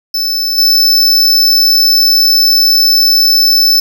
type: tone with level steps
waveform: square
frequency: 5274 Hz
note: E8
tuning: in tune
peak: -12 / -6 dBFS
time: 0.14-3.8 s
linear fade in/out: 5 ms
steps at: 0.58 s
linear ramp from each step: 2 ms
effects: none